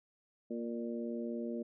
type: harmonic tone with a mistuned harmonic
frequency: 117.2 Hz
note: A#2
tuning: 10 cents sharp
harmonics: 2 / 3 / 4 / 5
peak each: -38 / -42 / -44 / -46 dBFS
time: 0.5-1.63 s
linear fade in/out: 10 ms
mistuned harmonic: 5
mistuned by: +15 cents
effects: none